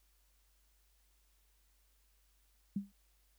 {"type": "tone with exponential decay", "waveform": "sine", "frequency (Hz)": 199.3, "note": "G3", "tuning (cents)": 29, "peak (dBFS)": -30, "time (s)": [2.76, 2.92], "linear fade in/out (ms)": 5, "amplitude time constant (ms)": 33, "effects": ["added 50 Hz sine -70 dBFS peak until 3.38 s", "white hiss -75 dBFS RMS until 3.38 s"]}